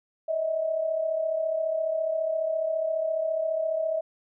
sine tone pair together, 609.4 / 644 Hz, D#5 / E5, -36 / -41 cents, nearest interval minor second, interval 95 cents, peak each -32 / -25 dBFS, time 0.28-4.01 s, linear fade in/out 10 ms, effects none

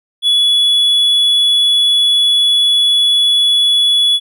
triangle tone, 3404 Hz, G#7, 42 cents sharp, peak -7 dBFS, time 0.22-4.2 s, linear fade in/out 50 ms, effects none

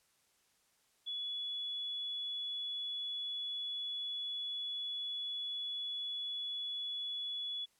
sine tone, 3404 Hz, G#7, 42 cents sharp, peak -37 dBFS, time 1.06-7.66 s, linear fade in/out 20 ms, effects white hiss -73 dBFS RMS until 7.79 s + low-pass 11000 Hz 12 dB/octave

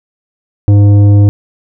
triangle tone with tanh clipping, 101.9 Hz, G#2, 32 cents flat, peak -4 dBFS, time 0.68-1.29 s, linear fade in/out 0 ms, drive 14 dB, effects none

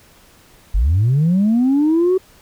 sine linear sweep, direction up, 41.4 to 381.1 Hz, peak -10 dBFS, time 0.74-2.18 s, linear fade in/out 10 ms, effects tanh soft clip ceiling -9 dBFS + pink hiss -49 dBFS RMS until 2.41 s

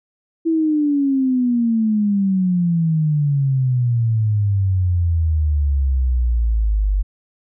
sine exponential sweep, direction down, 331 to 47.82 Hz, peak -14 dBFS, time 0.45-7.03 s, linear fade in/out 20 ms, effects none

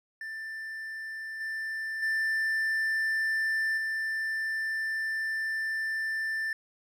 triangle tone with level steps, 1776 Hz, A6, 16 cents sharp, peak -34 / -30 / -24 / -27 dBFS, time 0.21-6.53 s, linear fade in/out 2 ms, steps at 1.4 / 2.02 / 3.77 s, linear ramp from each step 10 ms, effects none

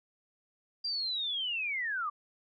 sine linear sweep, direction down, 4798 to 1140 Hz, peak -31 dBFS, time 0.84-2.1 s, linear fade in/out 10 ms, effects none

